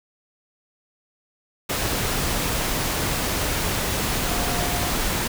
sine tone in noise, 709 Hz, F5, 26 cents sharp, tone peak -31 dBFS, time 4.3-4.9 s, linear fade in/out 10 ms, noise pink, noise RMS -24 dBFS, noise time 1.69-5.28 s, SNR -10 dB, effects none

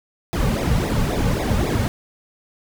brown noise with flanger, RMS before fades -20 dBFS, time 0.33-1.88 s, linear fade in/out 0 ms, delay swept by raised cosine 0.66 to 3.06 ms, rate 3.7 Hz, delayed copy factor -0.9, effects none

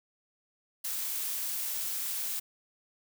blue noise, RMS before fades -34 dBFS, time 0.84-2.4 s, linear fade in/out 10 ms, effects none

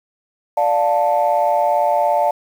sine chord, D minor, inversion none, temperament just, 587.3 / 704.8 / 881 Hz, D5 / F5 / A5, 0 / +16 / +2 cents, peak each -17 dBFS, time 0.57-2.31 s, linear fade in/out 5 ms, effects tanh soft clip ceiling -6 dBFS + 7-bit

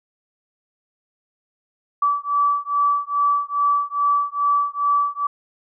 sine beating tone pair, 1152 / 1154.4 Hz, D6 / D6, -34 / -30 cents, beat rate 2.4 Hz, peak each -20 dBFS, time 2.02-5.27 s, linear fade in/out 5 ms, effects none

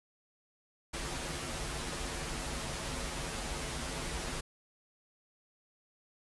pink noise with comb filter, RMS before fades -38 dBFS, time 0.93-4.41 s, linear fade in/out 10 ms, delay 10 ms, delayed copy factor -0.7, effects resampled to 24000 Hz

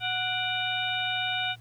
harmonic tone with a mistuned harmonic, 737 Hz, F#5, 7 cents flat, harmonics 1 / 2 / 3 / 4 / 5, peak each -33 / -33 / -33 / -33 / -33 dBFS, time 0-1.56 s, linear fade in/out 50 ms, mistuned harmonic 3, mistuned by +110 cents, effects added 117 Hz sine -48 dBFS peak until 1.6 s + pink hiss -61 dBFS RMS until 1.6 s

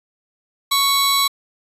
sawtooth tone pair together, 1109 / 3952 Hz, C#6 / B7, 0 / 0 cents, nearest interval octave + minor seventh, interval 2200 cents, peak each -14 dBFS, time 0.71-1.28 s, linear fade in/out 10 ms, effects resampled to 32000 Hz

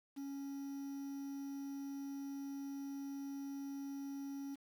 triangle tone with quantisation, 277.2 Hz, C#4, in tune, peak -40 dBFS, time 0.16-4.56 s, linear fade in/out 20 ms, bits 10, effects none

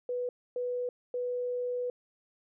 sine tone bursts at uneven times, 493 Hz, B4, 3 cents flat, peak -30 dBFS, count 3, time 0.09-0.29 / 0.56-0.89 / 1.14-1.9 s, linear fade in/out 2 ms, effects none

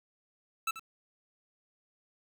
25% pulse tone with echo, 1318.5 Hz, E6, in tune, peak -25 dBFS, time 0.67-0.71 s, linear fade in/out 5 ms, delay 86 ms, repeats 1, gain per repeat -13 dB, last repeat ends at 0.796 s, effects 9-bit

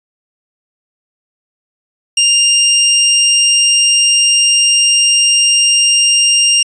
20% pulse tone, 2800 Hz, F7, 4 cents sharp, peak -3 dBFS, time 2.17-6.63 s, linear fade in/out 5 ms, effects resampled to 22050 Hz

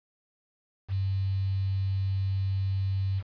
sine tone with quantisation, 96.7 Hz, G2, 23 cents flat, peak -25 dBFS, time 0.88-3.23 s, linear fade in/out 50 ms, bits 8, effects resampled to 11025 Hz

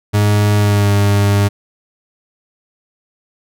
40% pulse tone with pitch glide, 103.83 to 101.28 Hz, G#2 to G#2, 0 to -43 cents, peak -9 dBFS, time 0.13-1.49 s, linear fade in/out 20 ms, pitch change -43 cents, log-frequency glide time 0.56-0.92 s, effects none

